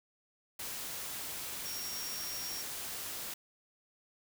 sine tone in noise, 5588 Hz, F8, in tune, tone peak -41 dBFS, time 1.65-2.62 s, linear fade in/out 5 ms, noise white, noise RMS -41 dBFS, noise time 0.59-3.34 s, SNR -3 dB, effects none

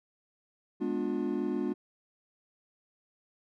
triangle chord, G# diminished seventh, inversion none, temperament equal with one note detuned, 207.7 / 246.9 / 293.7 / 356.6 Hz, G#3 / B3 / D4 / F4, 0 / 0 / 0 / +36 cents, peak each -34 / -33 / -32 / -32 dBFS, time 0.8-1.74 s, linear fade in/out 20 ms, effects none

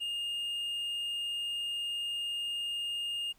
triangle tone, 2831 Hz, F7, 23 cents sharp, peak -31 dBFS, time 0-3.33 s, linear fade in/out 20 ms, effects pink hiss -67 dBFS RMS until 3.38 s

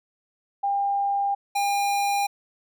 sine / square tone pair in turn, 800 / 805.6 Hz, G5 / G5, +35 / +47 cents, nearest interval unison, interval 12 cents, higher second, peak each -21 / -22 dBFS, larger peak first, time 0.63-1.35 / 1.55-2.27 s, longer neither, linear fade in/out 10 ms, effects none

